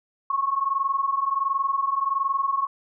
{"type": "tone pair together", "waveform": "sine", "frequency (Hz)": [1078.6, 1100], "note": ["C#6", "C#6"], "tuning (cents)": [-48, -14], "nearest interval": "unison", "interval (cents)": 34, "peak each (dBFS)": [-26, -23], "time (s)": [0.3, 2.67], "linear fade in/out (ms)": 5, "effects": []}